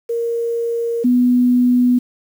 sine tone pair in turn, 466.2 / 247 Hz, A#4 / B3, 0 / 0 cents, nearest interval major seventh, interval 1100 cents, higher first, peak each -17 / -10 dBFS, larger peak second, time 0.09-1.04 / 1.04-1.99 s, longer neither, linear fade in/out 10 ms, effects 7-bit

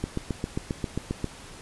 click train, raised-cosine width 3 ms, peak -14 dBFS, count 10, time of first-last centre 0.04-1.243 s, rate 7.48 Hz, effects pink hiss -45 dBFS RMS until 1.61 s + resampled to 24000 Hz

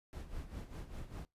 brown noise with tremolo, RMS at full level -43 dBFS, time 0.13-1.25 s, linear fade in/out 0 ms, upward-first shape sine, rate 5 Hz, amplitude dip 70%, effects noise-tail reverb RT60 0.2 s tail -25 dB re dry + resampled to 32000 Hz

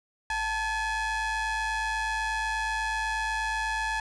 square ring-modulated tone, 415.3 Hz, G#4, in tune, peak -25 dBFS, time 0.3-4 s, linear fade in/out 2 ms, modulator 1300 Hz, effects resampled to 22050 Hz + 9-bit

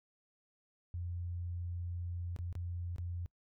sine tone with dropouts, 87.31 Hz, F2, in tune, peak -37 dBFS, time 0.94-3.26 s, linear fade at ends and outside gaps 0 ms, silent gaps 2.363-2.388 / 2.527-2.553 / 2.961-2.983 s, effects noise-tail reverb RT60 0.1 s tail -24 dB re dry

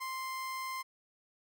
30% pulse tone, 1046.5 Hz, C6, in tune, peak -34 dBFS, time 0-0.83 s, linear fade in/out 20 ms, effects none

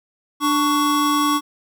square tone pair together, 295 / 1118.6 Hz, D4 / C#6, +8 / +15 cents, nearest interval octave + major seventh, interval 2307 cents, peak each -20 / -19 dBFS, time 0.4-1.41 s, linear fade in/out 50 ms, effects none

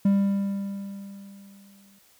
triangle tone with exponential decay, 198.3 Hz, G3, 20 cents sharp, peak -14 dBFS, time 0.05-1.99 s, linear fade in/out 5 ms, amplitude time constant 420 ms, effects white hiss -59 dBFS RMS until 2.19 s

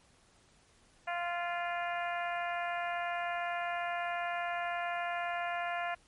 harmonic tone with a mistuned harmonic, 347.4 Hz, F4, 9 cents flat, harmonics 2 / 3 / 4 / 5 / 6 / 7 / 8, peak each -35 / -42 / -41 / -41 / -45 / -45 / -50 dBFS, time 1.07-5.95 s, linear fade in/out 10 ms, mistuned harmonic 8, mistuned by +24 cents, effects pink hiss -65 dBFS RMS until 6.07 s + MP3 48 kbps

